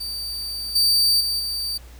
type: tone with level steps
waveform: 40% pulse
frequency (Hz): 4625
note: D8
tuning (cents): -27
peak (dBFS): -26 / -14 / -20 / -23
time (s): 0-1.78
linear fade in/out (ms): 10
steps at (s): 0.75 / 1.2 / 1.39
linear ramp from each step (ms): 10
effects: added 60 Hz sine -41 dBFS peak until 1.99 s + pink hiss -50 dBFS RMS until 1.99 s